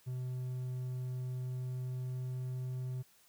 triangle tone with pitch glide, 126.9 to 127.71 Hz, B2 to C3, +47 to -42 cents, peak -34 dBFS, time 0.06-3.03 s, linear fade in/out 20 ms, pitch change +11 cents, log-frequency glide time 1.15-2.79 s, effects white hiss -66 dBFS RMS until 3.28 s

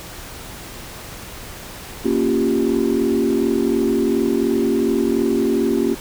sine chord, G half-diminished seventh, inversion first, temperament equal, 233.1 / 277.2 / 349.2 / 392 Hz, Bb3 / Db4 / F4 / G4, 0 / 0 / 0 / 0 cents, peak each -20 dBFS, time 2.04-5.95 s, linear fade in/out 20 ms, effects tanh soft clip ceiling -8 dBFS + pink hiss -35 dBFS RMS until 6 s

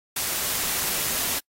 white noise, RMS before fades -26 dBFS, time 0.16-1.39 s, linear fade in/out 5 ms, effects noise-tail reverb RT60 0.1 s tail -26 dB re dry + AAC 48 kbps

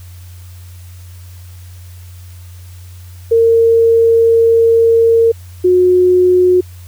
sine tone pair in turn, 458.1 / 363.3 Hz, A#4 / F#4, -30 / -32 cents, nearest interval major third, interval 402 cents, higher first, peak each -6 dBFS, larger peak neither, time 3.31-5.32 / 5.64-6.61 s, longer first, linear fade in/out 10 ms, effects added 89 Hz sine -31 dBFS peak until 6.87 s + white hiss -45 dBFS RMS until 6.87 s

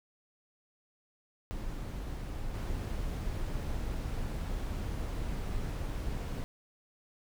brown noise with level steps, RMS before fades -38 / -35 dBFS, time 1.51-6.44 s, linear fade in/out 0 ms, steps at 2.54 s, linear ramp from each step 5 ms, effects none

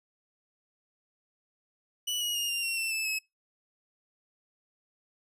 sawtooth tone with pitch steps, 2956 / 2899 / 2842 / 2787 / 2733 / 2680 / 2627 / 2576 Hz, F#7 / F#7 / F7 / F7 / F7 / E7 / E7 / E7, -2 / -36 / +30 / -4 / -38 / +28 / -7 / -41 cents, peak -26 dBFS, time 2.07-3.19 s, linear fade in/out 10 ms, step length 140 ms, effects noise-tail reverb RT60 0.2 s tail -26 dB re dry + resampled to 32000 Hz

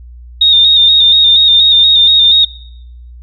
sine tone with vibrato, 3682 Hz, A#7, 22 cents flat, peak -4 dBFS, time 0.41-2.45 s, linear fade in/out 5 ms, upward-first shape square, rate 4.2 Hz, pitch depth 33 cents each way, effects noise-tail reverb RT60 0.8 s tail -21 dB re dry + added 60 Hz sine -30 dBFS peak until 3.22 s

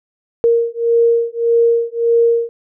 sine beating tone pair, 465 / 466.7 Hz, A#4 / A#4, -4 / +2 cents, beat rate 1.7 Hz, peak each -14 dBFS, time 0.44-2.49 s, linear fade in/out 0 ms, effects none

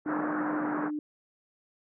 white band-pass noise, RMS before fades -34 dBFS, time 0.05-0.91 s, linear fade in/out 50 ms, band 150 to 1600 Hz, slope 48 dB/octave
sine tone with pitch glide, 302.8 to 299.7 Hz, D#4 to D4, -47 to +35 cents, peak -30 dBFS, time 0.06-0.99 s, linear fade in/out 2 ms, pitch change -18 cents, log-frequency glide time 0.58-0.73 s
effects none

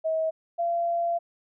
sine tone pair in turn, 640 / 684.1 Hz, D#5 / F5, +49 / -36 cents, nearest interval minor second, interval 115 cents, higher second, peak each -23 dBFS, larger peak neither, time 0.04-0.31 / 0.58-1.19 s, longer second, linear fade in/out 20 ms, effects none

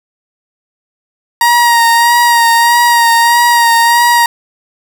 30% pulse tone with vibrato, 941 Hz, A#5, 16 cents sharp, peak -3 dBFS, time 1.41-4.26 s, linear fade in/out 2 ms, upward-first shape sine, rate 1.6 Hz, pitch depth 28 cents each way, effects none

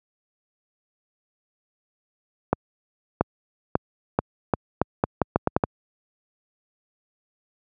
accelerating click train, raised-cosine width 1 ms, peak -4 dBFS, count 12, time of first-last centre 2.53-5.638 s, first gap 680 ms, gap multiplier 0.8, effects high-pass 80 Hz 12 dB/octave

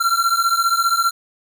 square beating tone pair, 1358 / 1373 Hz, F6 / F6, -49 / -30 cents, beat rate 15 Hz, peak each -19 dBFS, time 0-1.11 s, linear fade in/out 10 ms, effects none

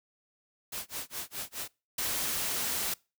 white noise with tremolo, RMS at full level -36 dBFS, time 0.72-1.68 s, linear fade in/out 5 ms, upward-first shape sine, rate 4.8 Hz, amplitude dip 100%
white noise, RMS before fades -32 dBFS, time 1.98-2.94 s, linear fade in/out 5 ms
effects noise-tail reverb RT60 0.3 s tail -25 dB re dry

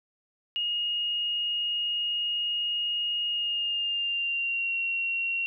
sine tone with pitch glide, 2864 to 2741 Hz, F7 to F7, +43 to -33 cents, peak -26 dBFS, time 0.56-5.46 s, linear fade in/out 0 ms, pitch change -76 cents, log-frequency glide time 3.28-4.76 s, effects none

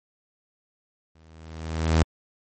sawtooth tone with exponential growth, 80.1 Hz, E2, 49 cents flat, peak -11 dBFS, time 1.15-2.03 s, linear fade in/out 5 ms, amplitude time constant 190 ms, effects MP3 32 kbps

